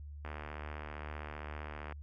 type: click train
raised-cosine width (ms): 0.5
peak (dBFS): -28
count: 127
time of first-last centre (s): 0.25-1.923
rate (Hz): 75.3
effects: added 73 Hz sine -44 dBFS peak until 2.02 s